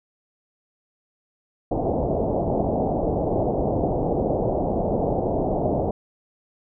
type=low-pass noise; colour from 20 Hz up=white; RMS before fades=-23 dBFS; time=1.71-5.91 s; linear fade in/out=5 ms; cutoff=750 Hz; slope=48 dB/octave; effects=none